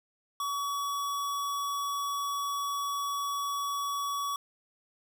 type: tone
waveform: square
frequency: 1132 Hz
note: C#6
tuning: 36 cents sharp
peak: -31 dBFS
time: 0.4-4.36 s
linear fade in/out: 2 ms
effects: 11-bit